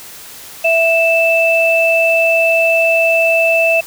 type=tone pair together; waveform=sine; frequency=660 / 2640 Hz; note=E5 / E7; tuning=+2 / +2 cents; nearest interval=2 octaves; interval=2400 cents; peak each=-12 dBFS; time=0.64-3.81 s; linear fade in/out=10 ms; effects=white hiss -34 dBFS RMS until 3.86 s